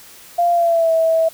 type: tone with pitch glide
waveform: sine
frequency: 694 to 651.3 Hz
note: F5 to E5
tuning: -11 to -21 cents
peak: -12 dBFS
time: 0.38-1.29 s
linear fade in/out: 10 ms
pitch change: -110 cents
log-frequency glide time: 0.52-0.92 s
effects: white hiss -42 dBFS RMS until 1.33 s